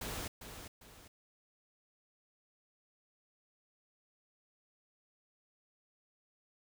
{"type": "noise with echo", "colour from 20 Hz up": "pink", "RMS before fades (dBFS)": -41, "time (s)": [0.01, 0.28], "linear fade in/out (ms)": 5, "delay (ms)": 400, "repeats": 2, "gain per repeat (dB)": -8, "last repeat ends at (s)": 1.08, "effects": []}